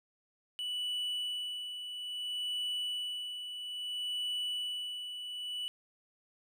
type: tone with tremolo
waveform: triangle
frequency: 2961 Hz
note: F#7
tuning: 1 cent sharp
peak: -31 dBFS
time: 0.59-5.68 s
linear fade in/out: 0 ms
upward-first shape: sine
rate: 0.6 Hz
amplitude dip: 55%
effects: none